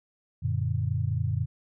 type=chord; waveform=sine; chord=Gb augmented; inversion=none; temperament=equal; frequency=92.5 / 116.54 / 146.83 Hz; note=Gb2 / Bb2 / D3; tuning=0 / 0 / 0 cents; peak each=-29 / -28 / -31 dBFS; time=0.42-1.46 s; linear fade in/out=20 ms; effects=none